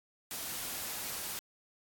white noise, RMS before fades -39 dBFS, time 0.31-1.39 s, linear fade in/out 0 ms, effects AAC 64 kbps

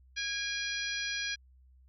harmonic tone with a mistuned harmonic, 822 Hz, G#5, 18 cents flat, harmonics 2 / 3 / 4 / 5 / 6 / 7, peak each -37 / -39 / -40 / -41 / -42 / -42 dBFS, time 0.16-1.36 s, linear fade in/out 20 ms, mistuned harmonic 3, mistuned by -42 cents, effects added 64 Hz sine -57 dBFS peak until 1.88 s

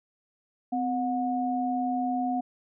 sine tone pair together, 255.9 / 726 Hz, C4 / F#5, -38 / -33 cents, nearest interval octave + tritone, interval 1805 cents, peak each -28 / -28 dBFS, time 0.72-2.41 s, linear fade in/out 10 ms, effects none

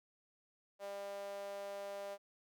sawtooth tone with high-pass filter, 200 Hz, G3, 35 cents sharp, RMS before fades -45 dBFS, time 0.79-2.18 s, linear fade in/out 50 ms, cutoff 590 Hz, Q 4.7, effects none

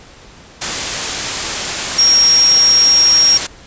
sine tone in noise, 5588 Hz, F8, in tune, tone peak -7 dBFS, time 1.98-3.38 s, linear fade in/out 10 ms, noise white, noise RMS -18 dBFS, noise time 0.61-3.47 s, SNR +8 dB, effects pink hiss -40 dBFS RMS until 3.66 s + resampled to 16000 Hz

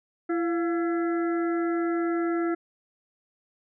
harmonic tone with a mistuned harmonic, 336.9 Hz, E4, 38 cents sharp, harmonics 1 / 2 / 4 / 5 / 6, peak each -24 / -35 / -35 / -41 / -44 dBFS, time 0.29-2.55 s, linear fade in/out 10 ms, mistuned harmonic 2, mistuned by +66 cents, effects none

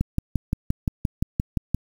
click train, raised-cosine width 5 ms, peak -9 dBFS, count 11, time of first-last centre 0.01-1.746 s, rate 5.76 Hz, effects 7-bit

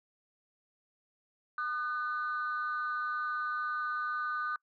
sine tone pair together, 1217 / 1500.9 Hz, D#6 / F#6, -39 / +24 cents, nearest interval major third, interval 363 cents, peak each -33 / -34 dBFS, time 1.58-4.56 s, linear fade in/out 2 ms, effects noise-tail reverb RT60 0.1 s tail -26 dB re dry + tanh soft clip ceiling -26 dBFS

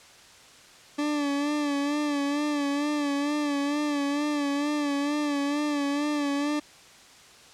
40% pulse tone with vibrato, 289.7 Hz, D4, 24 cents flat, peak -24 dBFS, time 0.98-6.6 s, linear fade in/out 10 ms, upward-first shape sine, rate 2.2 Hz, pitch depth 50 cents each way, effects white hiss -51 dBFS RMS until 7.53 s + low-pass 7000 Hz 12 dB/octave

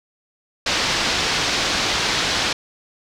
white low-pass noise, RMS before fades -21 dBFS, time 0.66-2.53 s, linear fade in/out 5 ms, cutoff 5300 Hz, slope 24 dB/octave, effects none

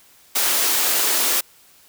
white high-pass noise, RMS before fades -19 dBFS, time 0.35-1.41 s, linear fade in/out 10 ms, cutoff 270 Hz, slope 24 dB/octave, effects white hiss -52 dBFS RMS until 1.88 s

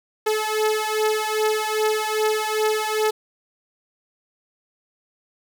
sawtooth beating tone pair, 430 / 432.5 Hz, A4 / A4, -40 / -30 cents, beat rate 2.5 Hz, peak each -19 dBFS, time 0.26-3.11 s, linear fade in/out 10 ms, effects none

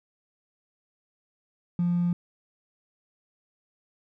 triangle tone with hard clipping, 174.61 Hz, F3, in tune, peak -22 dBFS, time 1.79-2.13 s, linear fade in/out 2 ms, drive 3 dB, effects none

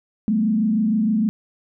sine tone with frequency modulation, 216.3 Hz, A3, 29 cents flat, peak -16 dBFS, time 0.28-1.29 s, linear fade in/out 0 ms, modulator 26.4 Hz, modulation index 0.77, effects none

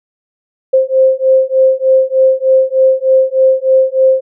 sine beating tone pair, 524 / 527.3 Hz, C5 / C5, +2 / +13 cents, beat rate 3.3 Hz, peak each -10 dBFS, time 0.73-4.21 s, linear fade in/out 10 ms, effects none

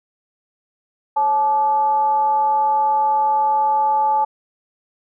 sine tone with frequency modulation, 864 Hz, A5, 32 cents flat, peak -14 dBFS, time 1.16-4.25 s, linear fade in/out 10 ms, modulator 317 Hz, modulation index 0.34, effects none

